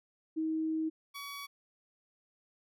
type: tone pair in turn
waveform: sine / 15% pulse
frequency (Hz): 317.5 / 1131.4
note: D#4 / C#6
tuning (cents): +35 / +35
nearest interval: octave + minor seventh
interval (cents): 2200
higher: second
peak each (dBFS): -30 / -35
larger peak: first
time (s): 0.36-0.9 / 1.14-1.47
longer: first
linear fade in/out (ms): 20
effects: none